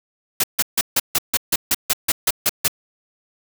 white noise bursts, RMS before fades -17 dBFS, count 13, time 0.4-2.681 s, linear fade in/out 5 ms, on 37 ms, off 150 ms, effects none

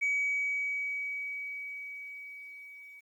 sine tone with level ramp, 2270 Hz, C#7, 41 cents sharp, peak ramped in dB -24 to -48 dBFS, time 0.01-3.01 s, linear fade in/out 20 ms, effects tanh soft clip ceiling -24 dBFS + 11-bit

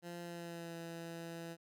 15% pulse tone with pitch glide, 172.8 to 167.3 Hz, F3 to E3, -18 to +26 cents, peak -38 dBFS, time 0.02-1.57 s, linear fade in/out 50 ms, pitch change -56 cents, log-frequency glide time 0.21-0.76 s, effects none

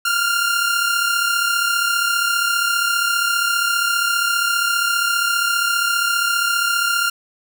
sawtooth tone pair together, 1390 / 1425 Hz, F6 / F6, -9 / +34 cents, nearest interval unison, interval 43 cents, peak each -14 / -19 dBFS, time 0.05-7.1 s, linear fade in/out 5 ms, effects none

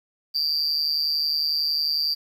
triangle tone with amplitude modulation, 4713 Hz, D8, 5 cents sharp, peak -16 dBFS, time 0.34-2.15 s, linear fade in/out 20 ms, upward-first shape sine, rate 151 Hz, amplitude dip 95%, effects 9-bit

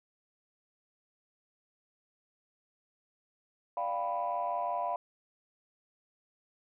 sine chord, G dominant seventh, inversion second, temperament equal, 587.3 / 698.5 / 784 / 987.8 Hz, D5 / F5 / G5 / B5, 0 / 0 / 0 / 0 cents, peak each -38 / -33 / -39 / -34 dBFS, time 3.77-4.96 s, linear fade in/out 2 ms, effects tanh soft clip ceiling -23 dBFS

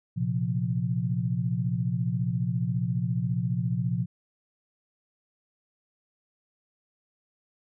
sine chord, Bb suspended second, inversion none, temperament just, 116.54 / 131.11 / 174.81 Hz, Bb2 / C3 / F3, 0 / +4 / +2 cents, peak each -29 dBFS, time 0.16-4.06 s, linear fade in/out 20 ms, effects none

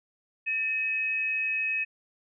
sine tone pair together, 1801.7 / 2548 Hz, A6 / D#7, +41 / +41 cents, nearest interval tritone, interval 600 cents, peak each -36 / -26 dBFS, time 0.46-1.85 s, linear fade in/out 20 ms, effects none

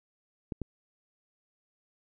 clicks, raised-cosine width 3 ms, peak -21 dBFS, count 2, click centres 0.522 / 0.617 s, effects none

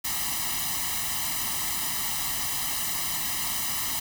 white noise with comb filter, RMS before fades -29 dBFS, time 0.04-4 s, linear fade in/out 10 ms, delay 1 ms, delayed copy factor +1, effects none

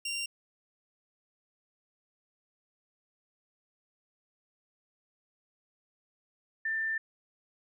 20% pulse / sine tone pair in turn, 2771 / 1784.2 Hz, F7 / A6, -14 / +24 cents, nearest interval minor sixth, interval 762 cents, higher first, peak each -28 / -29 dBFS, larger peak first, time 0.05-0.26 / 6.65-6.98 s, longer second, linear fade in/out 5 ms, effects none

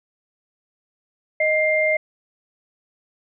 sine tone pair together, 622.3 / 2100 Hz, D#5 / C7, 0 / +6 cents, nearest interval octave + major sixth, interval 2106 cents, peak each -19 dBFS, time 1.4-1.97 s, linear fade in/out 5 ms, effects none

